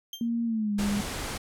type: tone with exponential decay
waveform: 35% pulse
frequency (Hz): 3166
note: G7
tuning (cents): +17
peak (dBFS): -31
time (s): 0.13-0.29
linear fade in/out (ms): 2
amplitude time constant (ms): 33
type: tone with pitch glide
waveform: sine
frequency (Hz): 233.1 to 204.1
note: A#3 to G#3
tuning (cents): 0 to -30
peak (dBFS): -25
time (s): 0.21-1.01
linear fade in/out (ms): 2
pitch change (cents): -230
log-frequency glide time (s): 0.45-0.74
type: low-pass noise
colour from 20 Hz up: pink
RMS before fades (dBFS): -34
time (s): 0.78-1.38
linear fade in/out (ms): 10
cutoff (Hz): 11000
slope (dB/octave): 24
effects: none